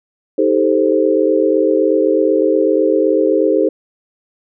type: chord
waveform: sine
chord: A half-diminished seventh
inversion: second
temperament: equal with one note detuned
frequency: 314.6 / 392 / 440 / 523.3 Hz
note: Eb4 / G4 / A4 / C5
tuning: +19 / 0 / 0 / 0 cents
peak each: -16 dBFS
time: 0.38-3.69 s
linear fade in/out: 5 ms
effects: none